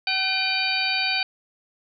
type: harmonic tone with a mistuned harmonic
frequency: 762 Hz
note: G5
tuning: 49 cents flat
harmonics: 1 / 2 / 3 / 4 / 5 / 6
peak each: -31 / -31 / -25 / -31 / -31 / -26 dBFS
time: 0.07-1.23 s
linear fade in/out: 2 ms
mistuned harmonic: 3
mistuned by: +85 cents
effects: none